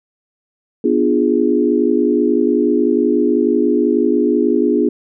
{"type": "chord", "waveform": "sine", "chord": "B diminished seventh", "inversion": "none", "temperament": "equal with one note detuned", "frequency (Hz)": [246.9, 297.1, 349.2, 415.3], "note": ["B3", "D4", "F4", "Ab4"], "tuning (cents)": [0, 20, 0, 0], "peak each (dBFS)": -17, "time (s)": [0.84, 4.89], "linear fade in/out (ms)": 5, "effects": []}